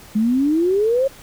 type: exponential sweep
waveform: sine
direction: up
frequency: 207.7 to 554.4 Hz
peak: -14 dBFS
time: 0.15-1.08 s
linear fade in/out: 10 ms
effects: pink hiss -43 dBFS RMS until 1.22 s